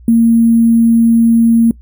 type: tone with sample-and-hold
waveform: sine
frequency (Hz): 230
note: A#3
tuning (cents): -23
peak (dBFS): -5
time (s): 0.08-1.71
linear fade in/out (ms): 2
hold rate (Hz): 11025
effects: noise-tail reverb RT60 0.1 s tail -22 dB re dry + added 60 Hz sine -35 dBFS peak until 1.81 s